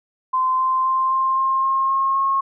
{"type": "tone with pitch steps", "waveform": "sine", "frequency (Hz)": [1034, 1041.2, 1048.4, 1055.7, 1063.1, 1070.5, 1077.9, 1085.4], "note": ["C6", "C6", "C6", "C6", "C6", "C6", "C#6", "C#6"], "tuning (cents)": [-21, -9, 3, 15, 27, 39, -49, -37], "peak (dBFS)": -16, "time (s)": [0.33, 2.41], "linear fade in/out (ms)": 10, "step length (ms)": 260, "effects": []}